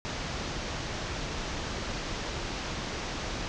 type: low-pass noise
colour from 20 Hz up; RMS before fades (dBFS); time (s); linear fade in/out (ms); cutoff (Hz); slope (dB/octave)
pink; -35; 0.05-3.48; 0; 6600; 48
effects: none